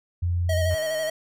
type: tone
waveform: sine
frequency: 87.31 Hz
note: F2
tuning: in tune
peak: -21 dBFS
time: 0.22-0.75 s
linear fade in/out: 10 ms
type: tone with vibrato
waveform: square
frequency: 631 Hz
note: D#5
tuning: 24 cents sharp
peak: -25 dBFS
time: 0.49-1.1 s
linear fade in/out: 5 ms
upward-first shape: square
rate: 12 Hz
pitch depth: 28 cents each way
type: click train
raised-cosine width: 0.5 ms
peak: -29 dBFS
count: 57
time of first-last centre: 0.71-1.094 s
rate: 146 Hz
effects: none